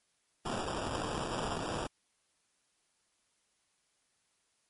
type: noise with sample-and-hold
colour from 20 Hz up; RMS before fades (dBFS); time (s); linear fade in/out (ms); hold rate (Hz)
white; -36; 0.45-1.87; 5; 2100
effects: white hiss -75 dBFS RMS until 4.69 s + MP3 48 kbps